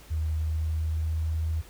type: tone with pitch glide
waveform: sine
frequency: 78.6 to 80.02 Hz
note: D#2 to D#2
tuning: +18 to +49 cents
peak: -25 dBFS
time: 0.1-1.62 s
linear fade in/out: 20 ms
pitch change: +31 cents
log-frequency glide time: 0.37-1.47 s
effects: added 52 Hz sine -52 dBFS peak until 1.69 s + pink hiss -52 dBFS RMS until 1.69 s